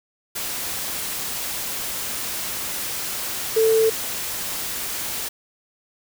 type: tone in noise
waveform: sine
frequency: 444.5 Hz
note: A4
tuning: 18 cents sharp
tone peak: -14 dBFS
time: 3.56-3.9 s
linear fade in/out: 10 ms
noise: white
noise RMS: -28 dBFS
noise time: 0.35-5.29 s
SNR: +11 dB
effects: none